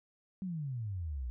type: exponential sweep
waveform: sine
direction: down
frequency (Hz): 196 to 58.27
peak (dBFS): -35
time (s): 0.42-1.3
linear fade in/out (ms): 0
effects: none